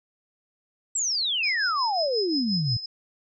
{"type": "exponential sweep", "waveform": "sine", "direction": "down", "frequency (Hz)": [7902, 110], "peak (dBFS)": -23, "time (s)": [0.95, 2.77], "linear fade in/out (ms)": 5}
{"type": "tone with tremolo", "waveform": "sine", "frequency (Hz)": 5100, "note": "D#8", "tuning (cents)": 42, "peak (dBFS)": -24, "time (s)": [1.43, 2.86], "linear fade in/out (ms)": 5, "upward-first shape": "triangle", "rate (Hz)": 5.6, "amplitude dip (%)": 80}
{"effects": []}